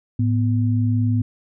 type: tone pair together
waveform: sine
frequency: 108.1 / 247.1 Hz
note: A2 / B3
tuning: -30 / +1 cents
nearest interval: octave + major second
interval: 1431 cents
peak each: -17 / -22 dBFS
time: 0.19-1.22 s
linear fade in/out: 5 ms
effects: none